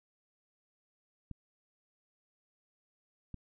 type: clicks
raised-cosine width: 5 ms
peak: -30 dBFS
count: 2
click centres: 1.313 / 3.343 s
effects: none